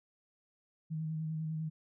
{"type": "tone with vibrato", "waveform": "sine", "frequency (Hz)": 157.9, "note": "D#3", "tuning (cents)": 26, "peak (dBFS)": -34, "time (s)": [0.9, 1.7], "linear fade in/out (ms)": 20, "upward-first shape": "square", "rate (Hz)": 10, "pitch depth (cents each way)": 20, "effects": []}